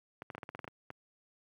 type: clicks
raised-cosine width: 0.5 ms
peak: -27 dBFS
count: 11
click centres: 0.221 / 0.302 / 0.35 / 0.381 / 0.432 / 0.491 / 0.55 / 0.592 / 0.644 / 0.678 / 0.904 s
effects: high-pass 80 Hz 12 dB/octave + 11-bit